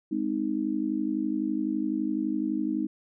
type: chord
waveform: sine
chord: Ab major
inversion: none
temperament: just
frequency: 207.7 / 259.6 / 311.5 Hz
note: Ab3 / C4 / Eb4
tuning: 0 / -13 / +2 cents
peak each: -32 / -31 / -28 dBFS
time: 0.11-2.87 s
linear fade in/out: 10 ms
effects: none